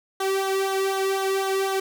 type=tone with flanger; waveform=sawtooth; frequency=386.8 Hz; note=G4; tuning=23 cents flat; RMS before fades=-24 dBFS; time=0.2-1.8 s; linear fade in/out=5 ms; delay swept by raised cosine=0.4 to 1.28 ms; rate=4 Hz; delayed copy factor=-0.75; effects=none